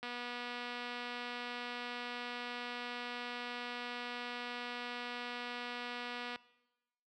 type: click train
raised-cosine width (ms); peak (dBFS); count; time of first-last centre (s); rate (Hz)
0.3; -27; 1539; 0.03-6.359; 243
effects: noise-tail reverb RT60 1.0 s tail -21 dB re dry + high-pass 100 Hz 12 dB/octave